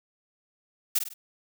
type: noise with echo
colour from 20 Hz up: blue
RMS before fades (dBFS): -23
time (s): 0.95-0.99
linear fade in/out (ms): 10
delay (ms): 50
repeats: 3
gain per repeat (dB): -7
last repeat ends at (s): 1.14
effects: none